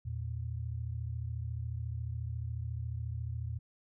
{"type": "tone pair together", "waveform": "sine", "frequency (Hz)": [82.41, 116.54], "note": ["E2", "A#2"], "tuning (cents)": [0, 0], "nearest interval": "tritone", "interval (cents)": 600, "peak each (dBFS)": [-38, -37], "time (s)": [0.05, 3.59], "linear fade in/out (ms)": 10, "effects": []}